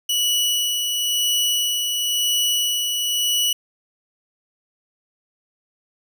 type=tone with tremolo; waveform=sawtooth; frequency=2942 Hz; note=F#7; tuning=11 cents flat; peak=-14 dBFS; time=0.09-3.53 s; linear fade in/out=5 ms; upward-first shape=sine; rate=0.97 Hz; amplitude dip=35%; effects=none